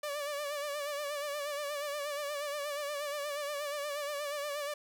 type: tone with vibrato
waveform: sawtooth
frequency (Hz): 581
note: D5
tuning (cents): -19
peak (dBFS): -31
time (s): 0.03-4.74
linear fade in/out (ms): 5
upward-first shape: sine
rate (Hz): 8.4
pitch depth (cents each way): 56
effects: 12-bit